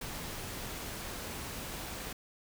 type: noise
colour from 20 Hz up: pink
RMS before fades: -41 dBFS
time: 0.01-2.13 s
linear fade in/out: 5 ms
effects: none